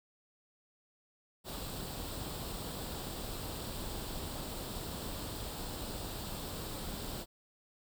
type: noise with comb filter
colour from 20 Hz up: pink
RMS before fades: -41 dBFS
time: 1.44-7.26 s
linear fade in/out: 50 ms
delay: 0.24 ms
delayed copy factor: +0.55
effects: none